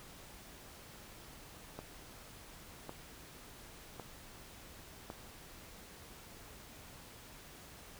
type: click train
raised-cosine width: 1 ms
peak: -29 dBFS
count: 4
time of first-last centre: 1.79-5.101 s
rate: 0.906 Hz
effects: pink hiss -54 dBFS RMS until 7.99 s